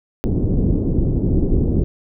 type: low-pass noise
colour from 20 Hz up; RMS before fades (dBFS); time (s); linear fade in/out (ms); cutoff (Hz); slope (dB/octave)
pink; -17; 0.24-1.84; 0; 380; 24
effects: none